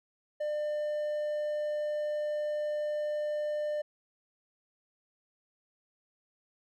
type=tone; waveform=triangle; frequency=599 Hz; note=D5; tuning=34 cents sharp; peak=-28 dBFS; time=0.4-3.82 s; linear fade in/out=10 ms; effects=none